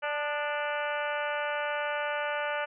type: harmonic tone with a mistuned harmonic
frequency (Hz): 293.7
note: D4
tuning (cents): 0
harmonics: 2 / 3 / 4 / 5 / 6 / 7 / 8 / 9 / 10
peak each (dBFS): -33 / -36 / -39 / -35 / -40 / -44 / -41 / -44 / -44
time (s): 0.02-2.66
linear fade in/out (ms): 20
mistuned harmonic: 4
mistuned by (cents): +40
effects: none